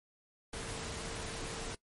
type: tone in noise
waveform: sine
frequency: 454.2 Hz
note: A#4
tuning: 45 cents flat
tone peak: -47 dBFS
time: 0.53-1.75 s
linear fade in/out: 5 ms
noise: pink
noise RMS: -41 dBFS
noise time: 0.53-1.75 s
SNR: -9 dB
effects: noise-tail reverb RT60 0.1 s tail -19 dB re dry + MP3 48 kbps